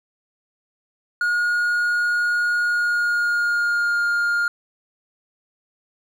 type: tone with pitch glide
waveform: triangle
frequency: 1437 to 1411.5 Hz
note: F6 to F6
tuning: +49 to +18 cents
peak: -16 dBFS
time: 1.21-4.48 s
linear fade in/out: 2 ms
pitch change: -31 cents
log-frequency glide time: 2.62-4.04 s
effects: none